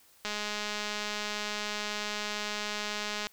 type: click train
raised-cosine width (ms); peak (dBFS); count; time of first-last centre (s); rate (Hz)
0.2; -17; 632; 0.25-3.269; 209
effects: white hiss -61 dBFS RMS until 3.32 s